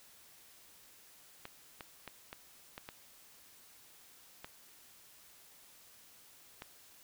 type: clicks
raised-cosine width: 0.3 ms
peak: -28 dBFS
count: 8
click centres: 1.454 / 1.808 / 2.077 / 2.329 / 2.779 / 2.889 / 4.445 / 6.621 s
effects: white hiss -60 dBFS RMS until 7.03 s